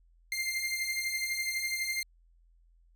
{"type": "beating tone pair", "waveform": "sawtooth", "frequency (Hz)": [2093, 2105], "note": ["C7", "C7"], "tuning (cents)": [0, 10], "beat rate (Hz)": 12, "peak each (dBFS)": [-33, -29], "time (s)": [0.32, 2.03], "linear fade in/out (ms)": 2, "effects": ["added 42 Hz sine -60 dBFS peak until 2.95 s"]}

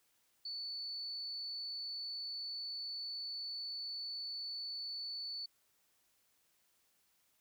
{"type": "tone", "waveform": "sine", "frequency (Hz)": 4471, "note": "C#8", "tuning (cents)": 14, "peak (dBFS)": -40, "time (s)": [0.45, 5.46], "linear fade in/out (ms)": 5, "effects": ["white hiss -75 dBFS RMS until 7.4 s"]}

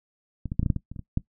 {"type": "clicks", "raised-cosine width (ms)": 5, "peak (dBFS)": [-19, -17, -9, -13, -12, -9, -16, -25, -27, -23, -11], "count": 11, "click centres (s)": [0.457, 0.519, 0.595, 0.63, 0.662, 0.702, 0.763, 0.916, 0.962, 0.993, 1.174], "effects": ["noise-tail reverb RT60 0.1 s tail -18 dB re dry"]}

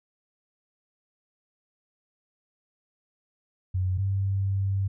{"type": "tone pair in turn", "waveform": "sine", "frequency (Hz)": [92.5, 97.61], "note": ["F#2", "G2"], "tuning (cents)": [0, -7], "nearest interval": "minor second", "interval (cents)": 93, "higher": "second", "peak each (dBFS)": -23, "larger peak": "neither", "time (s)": [[3.74, 3.98], [3.98, 4.88]], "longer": "second", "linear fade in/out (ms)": 10, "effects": []}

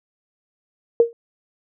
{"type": "tone with exponential decay", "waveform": "sine", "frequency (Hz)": 466.2, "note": "A#4", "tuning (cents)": 0, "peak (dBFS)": -6, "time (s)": [1, 1.13], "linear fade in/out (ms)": 1, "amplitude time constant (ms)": 28, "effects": []}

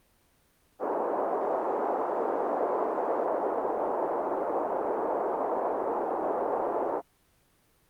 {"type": "band-pass noise", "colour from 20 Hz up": "pink", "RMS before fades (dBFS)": -29, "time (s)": [0.79, 7.02], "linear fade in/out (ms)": 50, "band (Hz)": [380, 940], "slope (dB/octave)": 24, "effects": ["pink hiss -66 dBFS RMS until 7.89 s", "Opus 32 kbps"]}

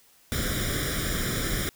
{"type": "noise with comb filter", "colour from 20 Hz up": "pink", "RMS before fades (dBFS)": -28, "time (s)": [0.32, 1.69], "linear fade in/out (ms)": 0, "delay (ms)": 0.56, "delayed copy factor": 0.9, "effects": ["white hiss -59 dBFS RMS until 1.75 s"]}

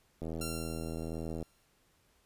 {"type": "click train", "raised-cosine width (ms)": 2, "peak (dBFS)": -26, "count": 99, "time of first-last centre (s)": [0.22, 1.427], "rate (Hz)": 81.2}
{"type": "tone with exponential decay", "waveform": "5% pulse", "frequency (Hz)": 1372, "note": "F6", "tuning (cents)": -31, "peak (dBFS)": -25, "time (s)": [0.41, 1.66], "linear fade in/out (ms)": 5, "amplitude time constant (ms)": 270}
{"effects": ["pink hiss -70 dBFS RMS until 2.25 s", "resampled to 32000 Hz"]}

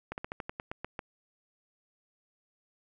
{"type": "slowing click train", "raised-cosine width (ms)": 0.5, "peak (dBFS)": -21, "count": 10, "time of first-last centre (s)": [0.12, 0.992], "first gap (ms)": 59, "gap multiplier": 1.12, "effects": []}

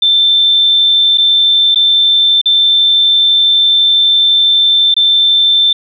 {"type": "tone with dropouts", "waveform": "sine", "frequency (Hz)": 3554, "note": "A7", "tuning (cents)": 17, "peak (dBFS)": -6, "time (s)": [0.02, 5.73], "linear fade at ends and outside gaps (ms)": 5, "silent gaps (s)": [[1.175, 1.181], [1.747, 1.757], [2.415, 2.457], [4.942, 4.965]], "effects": []}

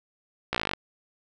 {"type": "slowing click train", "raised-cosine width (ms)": 0.3, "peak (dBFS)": -10, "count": 12, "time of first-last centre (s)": [0.53, 0.735], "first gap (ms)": 16, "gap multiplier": 1.03, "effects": []}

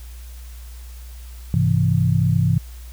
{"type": "chord", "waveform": "sine", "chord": "Ab augmented", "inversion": "none", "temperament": "equal with one note detuned", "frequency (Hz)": [101.69, 130.81, 164.81], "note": ["Ab2", "C3", "E3"], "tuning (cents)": [-36, 0, 0], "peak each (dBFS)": -19, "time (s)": [1.54, 2.58], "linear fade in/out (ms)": 0, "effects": ["added 60 Hz sine -34 dBFS peak until 2.92 s", "white hiss -48 dBFS RMS until 2.92 s"]}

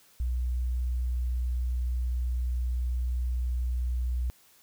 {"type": "tone", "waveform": "sine", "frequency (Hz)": 61.5, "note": "B1", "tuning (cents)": -7, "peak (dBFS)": -26, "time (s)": [0.2, 4.3], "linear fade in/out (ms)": 0, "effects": ["white hiss -60 dBFS RMS until 4.62 s"]}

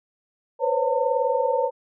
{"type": "tone cluster", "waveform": "sine", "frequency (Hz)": [495.1, 516, 554, 905], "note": ["B4", "C5", "C#5", "A5"], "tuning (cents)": [4, -24, -1, 48], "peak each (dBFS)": -25, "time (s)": [0.59, 1.71], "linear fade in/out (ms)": 50, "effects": []}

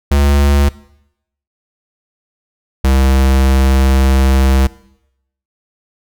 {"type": "tone pair in turn", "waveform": "square", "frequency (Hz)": [70.9, 66.48], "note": ["C#2", "C2"], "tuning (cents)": [40, 28], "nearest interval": "minor second", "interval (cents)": 112, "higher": "first", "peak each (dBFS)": -9, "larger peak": "neither", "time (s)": [[0.11, 0.69], [2.84, 4.67]], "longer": "second", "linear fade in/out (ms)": 5, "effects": ["noise-tail reverb RT60 0.8 s tail -20 dB re dry"]}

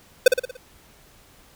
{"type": "tone with echo", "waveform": "square", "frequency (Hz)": 508, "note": "B4", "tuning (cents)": 49, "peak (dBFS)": -8, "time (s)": [0.26, 0.28], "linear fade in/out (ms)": 5, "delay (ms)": 58, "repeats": 5, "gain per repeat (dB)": -6, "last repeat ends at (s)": 0.57, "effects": ["pink hiss -53 dBFS RMS until 1.55 s"]}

